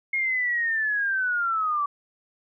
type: linear sweep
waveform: sine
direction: down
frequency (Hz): 2157 to 1141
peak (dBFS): -22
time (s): 0.13-1.86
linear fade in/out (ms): 5
effects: none